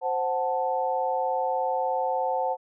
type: chord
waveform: sine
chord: F# diminished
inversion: second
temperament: equal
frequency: 523.3 / 740 / 880 Hz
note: C5 / F#5 / A5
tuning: 0 / 0 / 0 cents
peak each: -28 dBFS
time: 0.01-2.57 s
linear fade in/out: 50 ms
effects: none